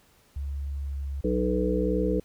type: tone with pitch glide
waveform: sine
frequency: 70.1 to 69.37 Hz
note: C#2 to C#2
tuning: +20 to +2 cents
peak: -29 dBFS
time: 0.36-1.21 s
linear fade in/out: 5 ms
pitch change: -18 cents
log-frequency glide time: 0.77-0.95 s
type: harmonic tone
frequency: 61.74 Hz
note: B1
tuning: in tune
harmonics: 1 / 3 / 5 / 7 / 8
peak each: -29 / -29 / -29 / -29 / -29 dBFS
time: 1.24-2.2 s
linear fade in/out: 5 ms
effects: pink hiss -61 dBFS RMS until 2.24 s